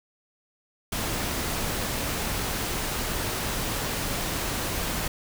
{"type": "noise", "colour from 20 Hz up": "pink", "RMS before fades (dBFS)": -29, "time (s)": [0.92, 5.08], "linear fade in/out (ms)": 5, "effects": []}